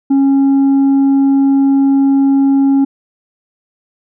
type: tone with tanh clipping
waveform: sine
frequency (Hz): 274.2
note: C#4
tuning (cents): -19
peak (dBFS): -8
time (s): 0.1-2.85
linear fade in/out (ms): 10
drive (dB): 3
effects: none